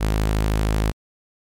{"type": "tone", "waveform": "sawtooth", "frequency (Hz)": 53, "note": "G#1", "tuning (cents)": 36, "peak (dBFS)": -14, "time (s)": [0, 0.92], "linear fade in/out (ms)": 20, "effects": ["MP3 64 kbps"]}